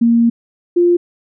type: tone pair in turn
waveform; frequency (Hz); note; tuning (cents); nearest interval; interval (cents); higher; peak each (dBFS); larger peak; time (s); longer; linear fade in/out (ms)
sine; 233.1 / 349.3; A#3 / F4; 0 / 0; perfect fifth; 700; second; -8; neither; 0.01-0.3 / 0.76-0.97; first; 10
effects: none